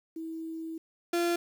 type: tone pair in turn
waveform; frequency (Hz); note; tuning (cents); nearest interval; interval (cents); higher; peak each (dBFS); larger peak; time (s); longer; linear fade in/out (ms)
sine / 35% pulse; 324.3 / 344.1; E4 / F4; -28 / -26; minor second; 102; second; -35 / -24; second; 0.16-0.78 / 1.13-1.36; first; 5
effects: 10-bit